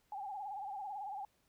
sine tone with vibrato, 805 Hz, G5, 46 cents sharp, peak -40 dBFS, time 0.12-1.25 s, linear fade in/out 2 ms, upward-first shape sine, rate 18 Hz, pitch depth 92 cents each way, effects pink hiss -75 dBFS RMS until 1.48 s

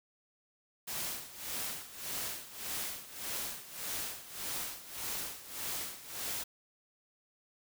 white noise with tremolo, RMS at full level -37 dBFS, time 0.87-6.44 s, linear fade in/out 10 ms, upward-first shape sine, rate 1.7 Hz, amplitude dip 80%, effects none

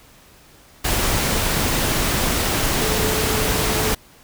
sine tone in noise, 433.7 Hz, A4, 25 cents flat, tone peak -26 dBFS, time 2.81-3.93 s, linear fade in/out 10 ms, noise pink, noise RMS -20 dBFS, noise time 0.84-3.95 s, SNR -9 dB, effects pink hiss -49 dBFS RMS until 4.23 s

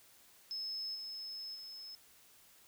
sine tone with level steps, 5200 Hz, E8, 24 cents flat, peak -38 / -42 / -46 dBFS, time 0.51-1.95 s, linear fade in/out 0 ms, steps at 0.94 / 1.54 s, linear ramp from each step 20 ms, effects white hiss -63 dBFS RMS until 2.67 s

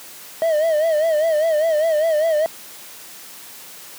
triangle tone with vibrato, 630 Hz, D#5, 21 cents sharp, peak -13 dBFS, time 0.42-2.46 s, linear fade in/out 0 ms, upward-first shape sine, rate 5 Hz, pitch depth 96 cents each way, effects white hiss -39 dBFS RMS until 3.98 s + high-pass 150 Hz 12 dB/octave

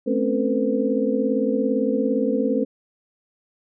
sine tone cluster, 217.5 / 258 / 275.5 / 453.5 / 506 Hz, A3 / C4 / C#4 / A#4 / B4, -20 / -24 / -11 / -48 / +42 cents, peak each -25 dBFS, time 0.06-2.65 s, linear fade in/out 20 ms, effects none

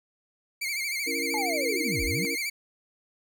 sawtooth tone with vibrato, 2217 Hz, C#7, in tune, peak -25 dBFS, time 0.61-2.5 s, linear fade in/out 10 ms, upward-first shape sine, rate 13 Hz, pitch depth 99 cents each way
sine chord, A# diminished, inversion first, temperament just, 279.7 / 335.6 / 466.2 Hz, C#4 / E4 / A#4, +16 / +31 / 0 cents, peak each -35 / -35 / -34 dBFS, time 1.06-2.36 s, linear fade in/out 20 ms
sine linear two-way sweep, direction down then up, 880 to 32.7 to 208 Hz, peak -29 dBFS, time 1.34-2.25 s, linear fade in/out 0 ms, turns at 2.04 s
effects none

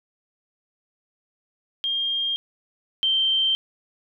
sine tone pair in turn, 3213 / 3132 Hz, G7 / G7, +42 / -2 cents, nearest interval unison, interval 44 cents, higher first, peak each -22 / -18 dBFS, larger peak second, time 1.84-2.36 / 3.03-3.55 s, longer neither, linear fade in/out 0 ms, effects none

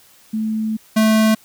sine / square tone pair in turn, 218.6 / 218.6 Hz, A3 / A3, -11 / -11 cents, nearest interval unison, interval 0 cents, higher neither, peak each -18 / -12 dBFS, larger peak second, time 0.33-0.77 / 0.96-1.35 s, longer first, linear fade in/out 10 ms, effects white hiss -50 dBFS RMS until 1.44 s

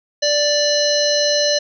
harmonic tone with a mistuned harmonic, 587.3 Hz, D5, in tune, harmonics 1 / 3 / 5 / 7 / 9 / 10, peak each -17 / -26 / -26 / -19 / -27 / -24 dBFS, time 0.22-1.59 s, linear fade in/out 10 ms, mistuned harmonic 10, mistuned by +47 cents, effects none

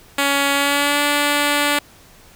5% pulse tone with pitch glide, 280.5 to 290.4 Hz, C#4 to D4, +21 to -19 cents, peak -4 dBFS, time 0.18-1.79 s, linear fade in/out 5 ms, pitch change +60 cents, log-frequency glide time 0.54-1.01 s, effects pink hiss -47 dBFS RMS until 2.35 s

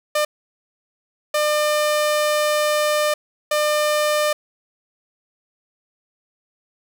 sawtooth tone bursts at uneven times, 600 Hz, D5, 37 cents sharp, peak -13 dBFS, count 3, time 0.15-0.25 / 1.34-3.14 / 3.51-4.33 s, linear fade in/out 5 ms, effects none

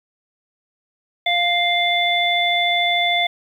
harmonic tone, 698.5 Hz, F5, in tune, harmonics 1 / 3 / 5, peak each -20 / -20 / -20 dBFS, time 1.26-3.27 s, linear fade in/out 5 ms, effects 8-bit

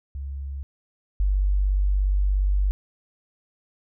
sine tone pair in turn, 68.8 / 48.52 Hz, C#2 / G1, -12 / -17 cents, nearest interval tritone, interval 605 cents, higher first, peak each -29 / -18 dBFS, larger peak second, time 0.15-0.63 / 1.2-2.71 s, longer second, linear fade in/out 0 ms, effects none

